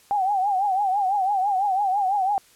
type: tone with vibrato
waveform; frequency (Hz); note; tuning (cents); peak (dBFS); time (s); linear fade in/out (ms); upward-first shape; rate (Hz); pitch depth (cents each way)
sine; 784; G5; 0; -19; 0.11-2.38; 0; triangle; 6; 130
effects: white hiss -55 dBFS RMS until 2.55 s + low-pass 12000 Hz 12 dB/octave